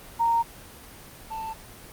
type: tone pair in turn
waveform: sine / triangle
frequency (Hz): 926 / 887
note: A#5 / A5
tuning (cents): -12 / +14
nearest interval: minor second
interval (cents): 74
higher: first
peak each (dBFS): -19 / -29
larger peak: first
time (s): 0.19-0.43 / 1.3-1.54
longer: neither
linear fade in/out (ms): 20
effects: pink hiss -45 dBFS RMS until 1.92 s + Opus 24 kbps